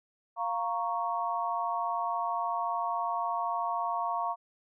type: chord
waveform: sine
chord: Bb minor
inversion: second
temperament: equal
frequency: 698.5 / 932.3 / 1108.7 Hz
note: F5 / Bb5 / Db6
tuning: 0 / 0 / 0 cents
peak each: -33 dBFS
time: 0.36-4.36 s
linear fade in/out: 50 ms
effects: none